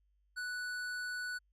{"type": "tone with hard clipping", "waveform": "sine", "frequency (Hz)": 1481, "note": "F#6", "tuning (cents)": 1, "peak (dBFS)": -39, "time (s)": [0.36, 1.39], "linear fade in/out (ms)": 20, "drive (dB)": 12, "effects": ["added 50 Hz sine -70 dBFS peak until 1.52 s"]}